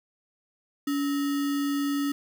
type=tone with sample-and-hold; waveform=sine; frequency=283.6 Hz; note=C#4; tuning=40 cents sharp; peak=-24 dBFS; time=0.87-2.12 s; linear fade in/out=5 ms; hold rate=1575 Hz; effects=none